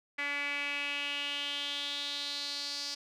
sawtooth tone with band-pass filter sweep, 286.3 Hz, D4, 44 cents flat, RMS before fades -36 dBFS, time 0.18-2.95 s, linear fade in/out 10 ms, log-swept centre 2100 to 4900 Hz, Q 5.1, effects none

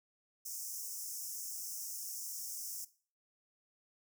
pink high-pass noise, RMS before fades -43 dBFS, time 0.45-2.85 s, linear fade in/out 10 ms, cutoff 5300 Hz, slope 96 dB/octave, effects noise-tail reverb RT60 0.4 s tail -17 dB re dry

